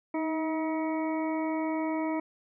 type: harmonic tone with a mistuned harmonic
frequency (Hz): 319.5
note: D#4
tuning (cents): +46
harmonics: 1 / 2 / 3 / 4 / 6 / 7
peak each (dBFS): -29 / -35 / -36 / -45 / -47 / -43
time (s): 0.14-2.2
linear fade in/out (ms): 5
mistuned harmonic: 1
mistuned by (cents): -29
effects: none